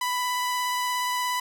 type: tone with vibrato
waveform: sawtooth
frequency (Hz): 993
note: B5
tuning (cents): +9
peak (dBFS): -21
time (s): 0.01-1.4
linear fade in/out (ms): 5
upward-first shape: sine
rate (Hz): 17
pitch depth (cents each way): 10
effects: none